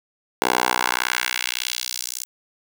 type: tone with high-pass filter sweep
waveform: 10% pulse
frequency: 61.74 Hz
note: B1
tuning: in tune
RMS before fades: -24 dBFS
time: 0.42-2.25 s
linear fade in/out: 0 ms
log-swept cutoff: 560 to 7300 Hz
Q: 1.3
effects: none

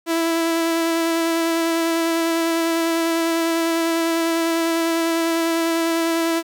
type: tone with vibrato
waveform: sawtooth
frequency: 330.8 Hz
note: E4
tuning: 6 cents sharp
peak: -14 dBFS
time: 0.06-6.43 s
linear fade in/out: 50 ms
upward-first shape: sine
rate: 10 Hz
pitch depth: 15 cents each way
effects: 9-bit

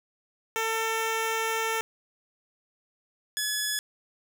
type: tone pair in turn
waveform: 10% pulse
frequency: 448 / 1702.2 Hz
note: A4 / G#6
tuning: +31 / +42 cents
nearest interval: octave + major seventh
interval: 2311 cents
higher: second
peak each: -18 dBFS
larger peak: neither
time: 0.56-1.81 / 3.37-3.79 s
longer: first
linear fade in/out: 0 ms
effects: none

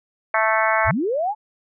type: harmonic tone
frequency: 220 Hz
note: A3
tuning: in tune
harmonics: 3 / 4 / 5 / 6 / 7 / 8 / 9 / 10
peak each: -22 / -23 / -24 / -25 / -25 / -26 / -27 / -27 dBFS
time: 0.34-0.91 s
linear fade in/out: 2 ms
type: linear sweep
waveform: sine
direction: up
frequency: 30.2 to 879 Hz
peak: -19 dBFS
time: 0.84-1.35 s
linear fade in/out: 50 ms
effects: none

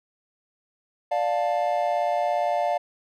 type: chord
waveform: triangle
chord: D minor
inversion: none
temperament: just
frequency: 587.3 / 704.8 / 881 Hz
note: D5 / F5 / A5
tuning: 0 / +16 / +2 cents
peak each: -24 / -22 / -28 dBFS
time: 1.11-2.78 s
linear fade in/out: 10 ms
effects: none

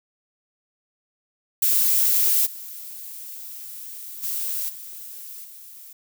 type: noise with level steps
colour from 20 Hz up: violet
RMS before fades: -19 / -37 / -27 / -38 / -43 dBFS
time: 1.62-5.93 s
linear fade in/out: 5 ms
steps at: 2.45 / 4.22 / 4.68 / 5.43 s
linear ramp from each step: 20 ms
effects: none

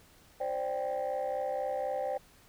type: chord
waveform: sine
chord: C suspended second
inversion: none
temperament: equal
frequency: 523.3 / 587.3 / 784 Hz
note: C5 / D5 / G5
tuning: 0 / 0 / 0 cents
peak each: -33 / -34 / -34 dBFS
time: 0.4-2.18 s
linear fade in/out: 10 ms
effects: tanh soft clip ceiling -26 dBFS + pink hiss -60 dBFS RMS until 2.48 s

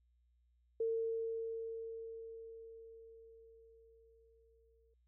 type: tone with exponential decay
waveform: sine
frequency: 453.2 Hz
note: A#4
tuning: 49 cents flat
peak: -32 dBFS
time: 0.8-4.94 s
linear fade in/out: 5 ms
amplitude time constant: 900 ms
effects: added 60 Hz sine -70 dBFS peak until 5.07 s

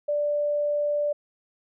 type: tone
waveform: sine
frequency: 587.3 Hz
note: D5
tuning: in tune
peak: -22 dBFS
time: 0.08-1.13 s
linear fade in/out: 10 ms
effects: none

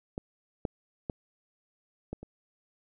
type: clicks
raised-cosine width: 2 ms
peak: -21 / -16 / -19 / -22 / -30 dBFS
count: 5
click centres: 0.179 / 0.652 / 1.098 / 2.13 / 2.23 s
effects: none

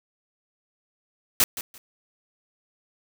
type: noise with echo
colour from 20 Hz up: white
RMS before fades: -18 dBFS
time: 1.4-1.44 s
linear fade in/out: 2 ms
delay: 170 ms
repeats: 2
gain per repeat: -14 dB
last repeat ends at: 1.78 s
effects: none

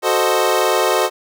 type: chord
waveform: 25% pulse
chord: F# diminished seventh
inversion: none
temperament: equal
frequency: 370 / 440 / 523.3 / 622.3 Hz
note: F#4 / A4 / C5 / Eb5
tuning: 0 / 0 / 0 / 0 cents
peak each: -16 dBFS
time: 0.02-1.1 s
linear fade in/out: 50 ms
effects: none

